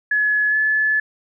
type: tone with pitch glide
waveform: sine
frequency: 1700 to 1725.7 Hz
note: G#6 to A6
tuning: +40 to -34 cents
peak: -15 dBFS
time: 0.11-1 s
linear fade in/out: 5 ms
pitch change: +26 cents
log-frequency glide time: 0.49-0.56 s
effects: none